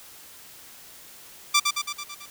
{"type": "tone with echo", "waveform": "10% pulse", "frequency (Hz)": 1174.7, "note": "D6", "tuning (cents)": 0, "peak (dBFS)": -8, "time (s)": [1.54, 1.6], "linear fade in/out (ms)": 10, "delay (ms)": 110, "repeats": 6, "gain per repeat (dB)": -4, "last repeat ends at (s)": 2.26, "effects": ["white hiss -47 dBFS RMS until 2.3 s"]}